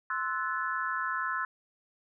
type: chord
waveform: sine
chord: F# half-diminished seventh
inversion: second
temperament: equal with one note detuned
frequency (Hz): 1046.5 / 1318.5 / 1480 / 1727.8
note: C6 / E6 / F#6 / A6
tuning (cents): 0 / 0 / 0 / -32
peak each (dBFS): -35 / -34 / -35 / -36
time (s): 0.1-1.45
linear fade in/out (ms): 2
effects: none